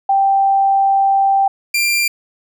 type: tone pair in turn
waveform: sine / sawtooth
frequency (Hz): 784 / 2378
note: G5 / D7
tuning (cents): 0 / +21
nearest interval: octave + perfect fifth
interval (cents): 1921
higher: second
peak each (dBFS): -10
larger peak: neither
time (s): 0.09-1.48 / 1.74-2.08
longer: first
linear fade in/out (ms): 5
effects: none